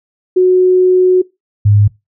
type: tone pair in turn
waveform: sine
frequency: 367.5 / 103.13 Hz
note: F#4 / G#2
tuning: -12 / -12 cents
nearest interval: octave + minor seventh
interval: 2200 cents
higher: first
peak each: -5 dBFS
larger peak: neither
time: 0.36-1.22 / 1.65-1.88 s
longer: first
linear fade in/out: 10 ms
effects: noise-tail reverb RT60 0.2 s tail -21 dB re dry